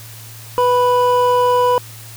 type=tone pair together; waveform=triangle; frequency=493.9 / 987.8 Hz; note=B4 / B5; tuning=0 / 0 cents; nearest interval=octave; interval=1200 cents; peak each=-12 dBFS; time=0.58-1.78 s; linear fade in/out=0 ms; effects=added 112 Hz sine -36 dBFS peak until 2.16 s + white hiss -38 dBFS RMS until 2.16 s